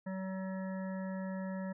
harmonic tone, 189.4 Hz, F#3, 41 cents sharp, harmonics 1 / 3 / 5 / 7 / 9 / 10, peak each -37 / -44 / -50 / -56 / -53 / -57 dBFS, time 0.06-1.73 s, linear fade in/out 10 ms, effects none

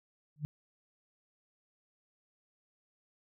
sine tone with exponential growth, 148.8 Hz, D3, 23 cents sharp, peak -28 dBFS, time 0.36-0.45 s, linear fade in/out 0 ms, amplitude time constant 18 ms, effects none

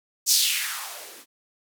violet noise with band-pass filter sweep, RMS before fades -25 dBFS, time 0.26-1.26 s, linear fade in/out 50 ms, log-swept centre 6200 to 230 Hz, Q 2.6, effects none

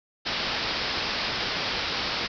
white low-pass noise, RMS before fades -29 dBFS, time 0.25-2.28 s, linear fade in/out 20 ms, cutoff 5300 Hz, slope 96 dB/octave, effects none

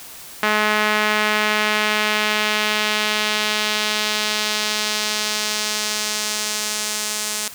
sawtooth tone with band-pass filter sweep, 212.5 Hz, G#3, 40 cents sharp, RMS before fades -21 dBFS, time 0.43-7.48 s, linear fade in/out 0 ms, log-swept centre 1800 to 7900 Hz, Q 1.1, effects white hiss -38 dBFS RMS until 7.54 s

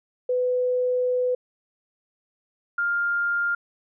sine tone pair in turn, 499.9 / 1402.5 Hz, B4 / F6, +21 / +7 cents, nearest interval octave + tritone, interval 1786 cents, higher second, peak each -20 / -21 dBFS, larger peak first, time 0.29-1.35 / 2.78-3.55 s, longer first, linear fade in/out 5 ms, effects none

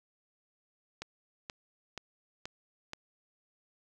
click train, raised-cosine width 0.2 ms, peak -22 dBFS, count 5, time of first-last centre 1.02-2.934 s, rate 2.09 Hz, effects none

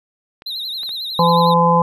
clicks, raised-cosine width 0.3 ms, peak -22 dBFS, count 3, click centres 0.421 / 0.833 / 0.892 s
triangle tone with vibrato, 3908 Hz, B7, 19 cents flat, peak -22 dBFS, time 0.46-1.54 s, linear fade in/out 5 ms, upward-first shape triangle, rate 11 Hz, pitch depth 140 cents each way
harmonic tone, 170 Hz, F3, 46 cents flat, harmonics 1 / 3 / 5 / 6, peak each -16 / -17 / -17 / -14 dBFS, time 1.19-1.82 s, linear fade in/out 2 ms
effects none

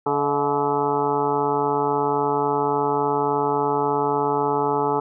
harmonic tone with a mistuned harmonic, 143.6 Hz, D3, 39 cents flat, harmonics 1 / 2 / 3 / 4 / 5 / 6 / 7 / 8 / 9, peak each -33 / -29 / -23 / -35 / -31 / -23 / -30 / -31 / -31 dBFS, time 0.06-5 s, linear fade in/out 5 ms, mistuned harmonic 4, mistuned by +130 cents, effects none

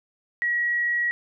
sine tone, 1913 Hz, A#6, 44 cents sharp, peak -21 dBFS, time 0.42-1.11 s, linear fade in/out 0 ms, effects none

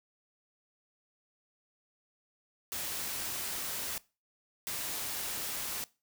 white noise bursts at uneven times, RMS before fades -37 dBFS, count 2, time 2.72-3.98 / 4.67-5.84 s, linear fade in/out 0 ms, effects noise-tail reverb RT60 0.3 s tail -21 dB re dry

